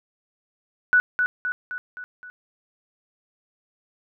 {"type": "tone with echo", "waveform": "sine", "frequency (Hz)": 1480, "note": "F#6", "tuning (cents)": 0, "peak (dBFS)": -13, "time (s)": [0.93, 1], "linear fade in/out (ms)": 0, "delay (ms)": 260, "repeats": 5, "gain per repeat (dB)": -5, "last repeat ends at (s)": 2.3, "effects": []}